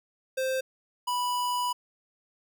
square tone pair in turn, 523.3 / 984.4 Hz, C5 / B5, 0 / -6 cents, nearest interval major seventh, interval 1094 cents, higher second, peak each -27 dBFS, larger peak neither, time 0.37-0.61 / 1.07-1.73 s, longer second, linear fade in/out 10 ms, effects none

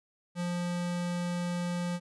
square tone, 175.5 Hz, F3, 9 cents sharp, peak -31 dBFS, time 0.35-2 s, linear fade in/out 50 ms, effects resampled to 24000 Hz

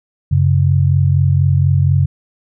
sine tone pair together, 94.14 / 138.3 Hz, F#2 / C#3, +30 / -4 cents, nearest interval perfect fifth, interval 666 cents, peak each -12 dBFS, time 0.31-2.06 s, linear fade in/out 10 ms, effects none

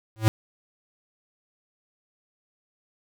square tone with exponential growth, 110 Hz, A2, in tune, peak -12 dBFS, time 0.16-0.28 s, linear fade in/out 0 ms, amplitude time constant 24 ms, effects none

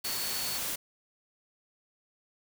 sine tone in noise, 4435 Hz, C#8, in tune, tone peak -37 dBFS, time 0.04-0.58 s, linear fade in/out 10 ms, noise white, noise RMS -34 dBFS, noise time 0.04-0.76 s, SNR -6 dB, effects none

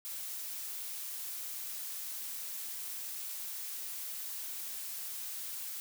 blue noise, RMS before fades -41 dBFS, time 0.05-5.8 s, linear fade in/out 0 ms, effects none

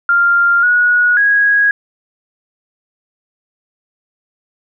sine tone with pitch steps, 1395 / 1457 / 1653 Hz, F6 / F#6 / G#6, -2 / -27 / -9 cents, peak -8 dBFS, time 0.09-1.71 s, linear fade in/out 2 ms, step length 540 ms, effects none

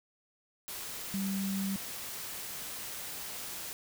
sine tone in noise, 195.1 Hz, G3, 8 cents flat, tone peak -31 dBFS, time 1.14-1.76 s, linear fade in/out 0 ms, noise white, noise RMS -41 dBFS, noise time 0.68-3.73 s, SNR +7 dB, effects none

